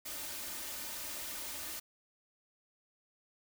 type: noise with comb filter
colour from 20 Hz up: white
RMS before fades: -42 dBFS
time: 0.05-1.8 s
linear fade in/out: 10 ms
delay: 3.3 ms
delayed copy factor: +0.6
effects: none